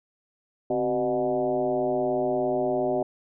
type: tone with frequency modulation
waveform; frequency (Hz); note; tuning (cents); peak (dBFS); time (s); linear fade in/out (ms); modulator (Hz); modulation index
sine; 495.1; B4; +4; -22; 0.7-3.03; 5; 117; 2
effects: none